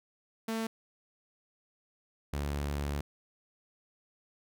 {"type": "tone pair in turn", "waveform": "sawtooth", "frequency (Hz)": [224.2, 71.85], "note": ["A3", "D2"], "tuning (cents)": [33, -37], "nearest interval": "octave + minor sixth", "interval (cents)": 1970, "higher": "first", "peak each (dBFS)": -28, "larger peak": "neither", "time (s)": [[0.48, 0.67], [2.33, 3.01]], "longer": "second", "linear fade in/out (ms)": 5, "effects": []}